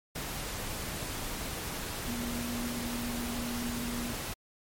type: tone in noise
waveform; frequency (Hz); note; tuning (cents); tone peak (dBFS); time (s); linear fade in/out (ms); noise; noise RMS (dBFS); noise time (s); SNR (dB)
sine; 239.2; A#3; +45; -35; 2.07-4.13; 10; pink; -37; 0.15-4.34; -1
effects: MP3 64 kbps